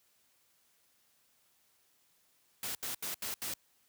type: noise bursts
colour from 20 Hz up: white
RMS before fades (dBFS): -38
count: 5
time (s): 2.63-3.538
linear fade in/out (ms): 2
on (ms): 120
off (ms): 77
effects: white hiss -71 dBFS RMS until 3.88 s + high-pass 60 Hz 12 dB/octave